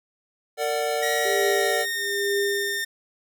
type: chord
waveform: square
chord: Bb augmented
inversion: none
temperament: equal with one note detuned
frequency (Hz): 457.4 / 587.3 / 740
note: Bb4 / D5 / F#5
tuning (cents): -33 / 0 / 0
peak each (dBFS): -28 / -28 / -29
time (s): 0.57-1.86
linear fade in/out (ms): 50
type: tone with pitch glide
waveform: sawtooth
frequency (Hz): 1900 to 1816.3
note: A#6 to A#6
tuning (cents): +33 to -45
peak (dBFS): -22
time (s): 1.02-2.85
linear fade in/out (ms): 10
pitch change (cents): -78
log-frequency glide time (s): 1.34-2.16
type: tone with tremolo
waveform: sine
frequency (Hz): 402.3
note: G4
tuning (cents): +45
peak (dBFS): -21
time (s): 1.25-2.84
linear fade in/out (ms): 5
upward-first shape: triangle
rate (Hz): 1.1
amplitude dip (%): 100
effects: none